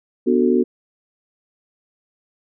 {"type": "chord", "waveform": "sine", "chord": "B minor seventh", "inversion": "none", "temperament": "just", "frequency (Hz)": [246.9, 296.3, 370.4, 444.5], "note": ["B3", "D4", "F#4", "A4"], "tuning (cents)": [0, 15, 2, 18], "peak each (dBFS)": [-17, -22, -17, -22], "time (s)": [0.26, 0.64], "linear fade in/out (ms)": 20, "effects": []}